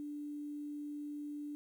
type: tone with quantisation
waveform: sine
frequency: 293.7 Hz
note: D4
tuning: in tune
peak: -40 dBFS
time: 0-1.55 s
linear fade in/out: 0 ms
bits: 11
effects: none